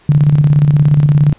sine tone with tremolo, 146.83 Hz, D3, in tune, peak -4 dBFS, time 0.09-1.33 s, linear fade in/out 2 ms, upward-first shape square, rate 17 Hz, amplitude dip 50%, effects pink hiss -47 dBFS RMS until 1.38 s + resampled to 8000 Hz

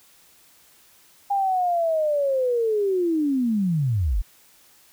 sine linear sweep, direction down, 809 to 36.71 Hz, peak -19 dBFS, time 1.3-4.22 s, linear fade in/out 10 ms, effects white hiss -55 dBFS RMS until 4.92 s

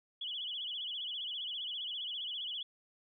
sine tone with vibrato, 3162 Hz, G7, 14 cents sharp, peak -37 dBFS, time 0.21-2.63 s, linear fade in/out 5 ms, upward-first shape sine, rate 15 Hz, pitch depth 150 cents each way, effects none

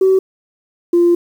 sine tone pair in turn, 380 / 346.1 Hz, F#4 / F4, +46 / -16 cents, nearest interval major second, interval 162 cents, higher first, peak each -7 dBFS, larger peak neither, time 0.01-0.19 / 0.93-1.15 s, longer second, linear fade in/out 5 ms, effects tanh soft clip ceiling -4 dBFS + 7-bit

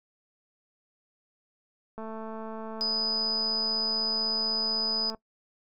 click train, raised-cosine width 1 ms, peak -26 dBFS, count 701, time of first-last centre 1.98-5.147 s, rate 221 Hz
sine tone, 4978 Hz, D#8, in tune, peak -25 dBFS, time 2.81-5.1 s, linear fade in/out 0 ms
effects noise-tail reverb RT60 0.1 s tail -20 dB re dry

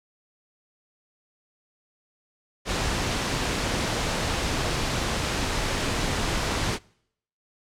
pink noise, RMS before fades -26 dBFS, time 2.65-6.79 s, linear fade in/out 50 ms, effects noise-tail reverb RT60 0.7 s tail -25 dB re dry + low-pass 7000 Hz 12 dB/octave

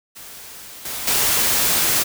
white noise with level steps, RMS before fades -38 / -28 / -18 dBFS, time 0.15-2.04 s, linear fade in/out 20 ms, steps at 0.85 / 1.07 s, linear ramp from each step 5 ms, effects none

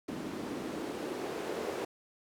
white noise with band-pass filter sweep, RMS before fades -38 dBFS, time 0.08-1.85 s, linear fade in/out 5 ms, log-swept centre 250 to 450 Hz, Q 2.1, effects none

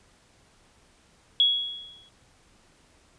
sine tone with exponential decay, 3343 Hz, G#7, 11 cents sharp, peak -15 dBFS, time 1.4-2.09 s, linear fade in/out 1 ms, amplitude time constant 150 ms, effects pink hiss -60 dBFS RMS until 3.18 s + resampled to 22050 Hz

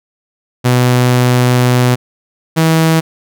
sawtooth tone pair in turn, 124.4 / 161.48 Hz, B2 / E3, +13 / -35 cents, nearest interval perfect fourth, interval 452 cents, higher second, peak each -4 dBFS, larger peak neither, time 0.64-1.96 / 2.56-3.01 s, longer first, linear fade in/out 20 ms, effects none

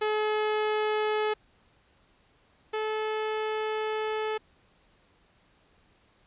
sawtooth tone pair in turn, 427.4 / 432.9 Hz, G#4 / A4, +50 / -28 cents, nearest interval unison, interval 22 cents, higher second, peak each -21 / -24 dBFS, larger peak first, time 0.01-1.34 / 2.73-4.38 s, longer second, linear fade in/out 10 ms, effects pink hiss -64 dBFS RMS until 6.26 s + resampled to 8000 Hz

